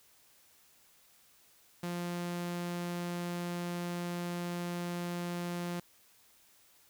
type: tone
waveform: sawtooth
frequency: 174.61 Hz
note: F3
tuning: in tune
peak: -31 dBFS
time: 1.83-5.8 s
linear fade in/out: 5 ms
effects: white hiss -64 dBFS RMS until 6.89 s